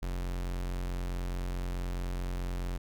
45% pulse tone, 44.66 Hz, F1, 39 cents sharp, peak -32 dBFS, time 0.02-2.78 s, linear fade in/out 10 ms, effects none

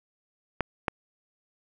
clicks, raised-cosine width 0.5 ms, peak -10 dBFS, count 2, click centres 0.607 / 0.882 s, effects none

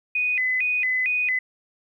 sine tone with vibrato, 2239 Hz, C#7, 17 cents sharp, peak -20 dBFS, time 0.15-1.39 s, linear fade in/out 5 ms, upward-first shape square, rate 2.2 Hz, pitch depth 180 cents each way, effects 10-bit

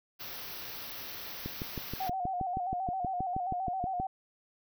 white band-stop noise, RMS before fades -42 dBFS, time 0.19-2.1 s, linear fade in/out 20 ms, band 5900 to 12000 Hz, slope 96 dB/octave
click train, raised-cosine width 3 ms, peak -23 dBFS, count 17, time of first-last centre 1.46-4 s, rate 6.3 Hz
sine tone with vibrato, 739 Hz, F#5, 2 cents flat, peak -31 dBFS, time 2-4.07 s, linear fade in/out 5 ms, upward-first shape square, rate 7.5 Hz, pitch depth 60 cents each way
effects none

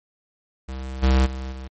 square tone with level steps, 65.41 Hz, C2, in tune, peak -30 / -15 / -29 / -33 dBFS, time 0.68-1.68 s, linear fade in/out 10 ms, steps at 1.02 / 1.25 / 1.51 s, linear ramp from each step 20 ms, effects MP3 32 kbps

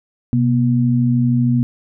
sine tone pair together, 127.35 / 240.4 Hz, C3 / B3, -46 / -46 cents, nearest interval major seventh, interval 1100 cents, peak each -15 dBFS, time 0.33-1.63 s, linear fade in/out 0 ms, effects none

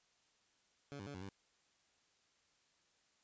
15% pulse tone with pitch steps, 142 / 98.6 / 142.9 / 92 / 97.9 Hz, C#3 / G2 / D3 / F#2 / G2, +42 / +11 / -47 / -9 / -2 cents, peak -40 dBFS, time 0.92-1.29 s, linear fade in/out 0 ms, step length 74 ms, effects white hiss -75 dBFS RMS until 3.23 s + resampled to 16000 Hz

